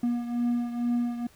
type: beating tone pair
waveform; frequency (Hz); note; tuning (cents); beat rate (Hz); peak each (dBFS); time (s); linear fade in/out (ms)
triangle; 239.3 / 241.5; A#3 / B3; +46 / -39; 2.2; -24 / -30; 0.03-1.27; 5
effects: pink hiss -58 dBFS RMS until 1.35 s